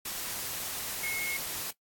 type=tone in noise; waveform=sine; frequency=2169 Hz; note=C#7; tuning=38 cents flat; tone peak=-32 dBFS; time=1.03-1.37 s; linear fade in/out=5 ms; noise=white; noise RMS=-36 dBFS; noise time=0.05-1.71 s; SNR=+1 dB; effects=noise-tail reverb RT60 0.1 s tail -18 dB re dry + AAC 64 kbps